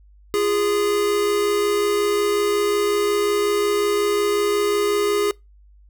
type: tone pair together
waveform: square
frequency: 346.2 / 411.7 Hz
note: F4 / G#4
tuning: -15 / -15 cents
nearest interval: minor third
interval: 300 cents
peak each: -27 / -19 dBFS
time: 0.34-5.31 s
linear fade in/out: 0 ms
effects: noise-tail reverb RT60 0.2 s tail -24 dB re dry + added 50 Hz sine -47 dBFS peak until 5.89 s